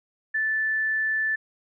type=tone; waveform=sine; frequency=1755 Hz; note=A6; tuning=5 cents flat; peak=-22 dBFS; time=0.34-1.36 s; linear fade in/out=10 ms; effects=none